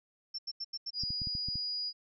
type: tone bursts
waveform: sine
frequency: 5380 Hz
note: E8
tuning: 34 cents sharp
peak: -35 dBFS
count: 6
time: 0.34-1.036 s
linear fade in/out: 10 ms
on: 46 ms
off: 84 ms
type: tone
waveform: sine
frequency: 4900 Hz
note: D#8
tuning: 27 cents flat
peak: -33 dBFS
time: 0.93-1.93 s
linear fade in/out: 50 ms
type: clicks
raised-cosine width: 5 ms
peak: -29 dBFS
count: 7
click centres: 1.036 / 1.105 / 1.218 / 1.272 / 1.352 / 1.486 / 1.556 s
effects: none